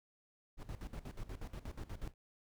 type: noise with tremolo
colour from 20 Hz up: brown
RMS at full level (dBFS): -43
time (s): 0.57-2.14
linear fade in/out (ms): 50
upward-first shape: square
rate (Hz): 8.3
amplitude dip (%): 80
effects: none